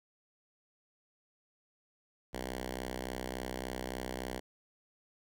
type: tone with notch filter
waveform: 5% pulse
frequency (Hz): 63.5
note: B1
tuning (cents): +49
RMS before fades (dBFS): -40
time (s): 2.33-4.4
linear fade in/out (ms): 10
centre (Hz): 130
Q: 2
effects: none